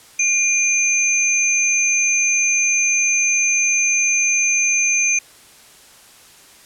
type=tone pair together; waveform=sine; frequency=2400 / 6257 Hz; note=D7 / G8; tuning=+37 / -4 cents; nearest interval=octave + perfect fourth; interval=1659 cents; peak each=-17 dBFS; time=0.19-5.19 s; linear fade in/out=5 ms; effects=white hiss -46 dBFS RMS until 6.65 s + low-pass 11000 Hz 12 dB/octave